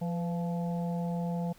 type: harmonic tone with a mistuned harmonic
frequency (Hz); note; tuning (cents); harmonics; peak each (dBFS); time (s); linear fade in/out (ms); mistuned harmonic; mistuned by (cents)
172.7; F3; -19; 1 / 3 / 4 / 5; -30 / -40 / -42 / -44; 0.01-1.53; 10; 3; -46
effects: pink hiss -59 dBFS RMS until 1.58 s